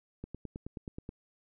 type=click train; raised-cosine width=3 ms; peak=-27 dBFS; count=9; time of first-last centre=0.24-1.091 s; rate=9.4 Hz; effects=none